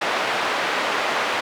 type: band-pass noise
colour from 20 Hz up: pink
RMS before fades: -23 dBFS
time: 0.01-1.41 s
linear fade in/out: 10 ms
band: 570 to 2800 Hz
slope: 12 dB/octave
effects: none

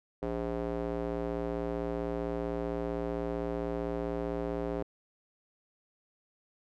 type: tone with band-pass filter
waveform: square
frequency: 57.8 Hz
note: A#1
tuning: 14 cents flat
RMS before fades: -34 dBFS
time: 0.22-4.83 s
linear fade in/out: 5 ms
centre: 460 Hz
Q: 1.7
effects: none

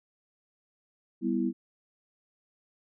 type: chord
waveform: sine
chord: E minor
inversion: first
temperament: equal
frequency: 196 / 246.9 / 329.6 Hz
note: G3 / B3 / E4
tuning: 0 / 0 / 0 cents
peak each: -31 / -29 / -30 dBFS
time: 1.21-1.53 s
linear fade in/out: 50 ms
effects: none

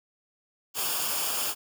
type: noise with comb filter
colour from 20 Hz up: white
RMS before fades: -29 dBFS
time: 0.74-1.55 s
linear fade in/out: 50 ms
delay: 0.5 ms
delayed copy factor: -0.6
effects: none

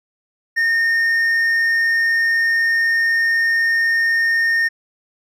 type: tone with hard clipping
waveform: sine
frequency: 1832 Hz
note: A#6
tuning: 31 cents flat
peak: -15 dBFS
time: 0.56-4.69 s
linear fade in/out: 20 ms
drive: 3 dB
effects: none

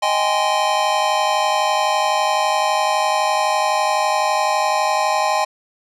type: chord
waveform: square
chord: Ab major seventh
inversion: second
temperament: just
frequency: 623 / 778.7 / 830.6 / 1038.3 Hz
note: Eb5 / G5 / Ab5 / C6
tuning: +2 / -12 / 0 / -14 cents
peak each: -23 / -23 / -21 / -22 dBFS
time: 0.02-5.45 s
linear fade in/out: 10 ms
effects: low-pass 8000 Hz 12 dB/octave

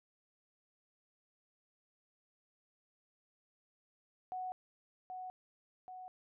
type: tone with echo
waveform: sine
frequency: 740 Hz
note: F#5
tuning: in tune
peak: -38 dBFS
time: 4.32-4.52 s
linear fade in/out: 0 ms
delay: 780 ms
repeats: 2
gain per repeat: -4 dB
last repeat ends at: 6.08 s
effects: none

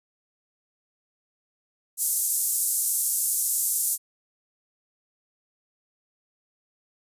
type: band-pass noise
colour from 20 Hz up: white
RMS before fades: -25 dBFS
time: 1.97-3.98 s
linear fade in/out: 50 ms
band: 7500 to 13000 Hz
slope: 24 dB/octave
effects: resampled to 32000 Hz

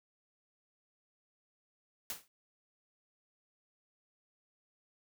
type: noise with exponential decay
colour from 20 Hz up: white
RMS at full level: -36 dBFS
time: 2.1-2.28 s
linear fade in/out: 1 ms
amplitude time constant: 37 ms
effects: none

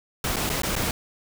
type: noise with dropouts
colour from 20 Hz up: pink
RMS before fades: -26 dBFS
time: 0.24-0.91 s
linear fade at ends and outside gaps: 2 ms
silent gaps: 0.36-0.366 / 0.494-0.499 / 0.62-0.633 / 0.755-0.763 s
effects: none

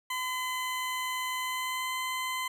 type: tone with pitch glide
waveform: 20% pulse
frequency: 1018 to 1026.3 Hz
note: C6 to C6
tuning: -48 to -34 cents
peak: -26 dBFS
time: 0.1-2.48 s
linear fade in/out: 5 ms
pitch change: +14 cents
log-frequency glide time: 1.39-1.93 s
effects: none

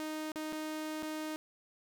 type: tone with dropouts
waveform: sawtooth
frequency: 310.2 Hz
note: D#4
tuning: 5 cents flat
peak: -33 dBFS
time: 0-1.36 s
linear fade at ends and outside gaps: 0 ms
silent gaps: 0.318-0.358 / 0.524-0.529 / 1.024-1.03 s
effects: none

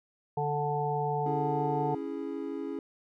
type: harmonic tone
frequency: 146.83 Hz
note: D3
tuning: in tune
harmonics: 1 / 3 / 5 / 6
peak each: -33 / -33 / -33 / -33 dBFS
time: 0.37-1.95 s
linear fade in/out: 5 ms
type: chord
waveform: triangle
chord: C# minor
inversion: none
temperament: equal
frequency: 277.2 / 329.6 / 415.3 Hz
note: C#4 / E4 / G#4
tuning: 0 / 0 / 0 cents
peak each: -35 / -36 / -36 dBFS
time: 1.26-2.79 s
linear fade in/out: 2 ms
effects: none

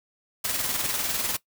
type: noise with tremolo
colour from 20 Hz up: white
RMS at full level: -26 dBFS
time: 0.44-1.37 s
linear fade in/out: 10 ms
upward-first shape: square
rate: 20 Hz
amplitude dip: 40%
effects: noise-tail reverb RT60 0.1 s tail -19 dB re dry

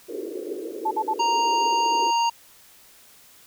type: band-pass noise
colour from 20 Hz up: pink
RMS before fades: -33 dBFS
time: 0.08-2.11 s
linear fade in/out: 10 ms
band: 330 to 470 Hz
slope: 48 dB/octave
type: tone bursts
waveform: sine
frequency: 874 Hz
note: A5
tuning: 12 cents flat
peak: -20 dBFS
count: 3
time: 0.85-1.139 s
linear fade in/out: 10 ms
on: 63 ms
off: 50 ms
type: harmonic tone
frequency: 932.3 Hz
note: A#5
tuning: in tune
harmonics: 1 / 3 / 5 / 7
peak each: -19 / -29 / -33 / -36 dBFS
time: 1.19-2.3 s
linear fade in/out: 10 ms
effects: white hiss -52 dBFS RMS until 3.46 s

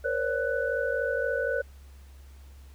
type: tone cluster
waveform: sine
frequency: 471.9 / 525 / 569 / 1490 Hz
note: A#4 / C5 / C#5 / F#6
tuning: +21 / +6 / +45 / +12 cents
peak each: -31 dBFS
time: 0.04-1.62 s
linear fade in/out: 10 ms
effects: added 68 Hz sine -46 dBFS peak until 2.74 s + pink hiss -60 dBFS RMS until 2.74 s

